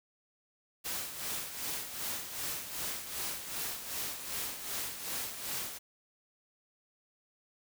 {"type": "noise with tremolo", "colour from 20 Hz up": "white", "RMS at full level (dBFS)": -36, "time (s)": [0.84, 5.79], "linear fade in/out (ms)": 20, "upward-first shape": "sine", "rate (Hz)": 2.6, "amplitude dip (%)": 60, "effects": []}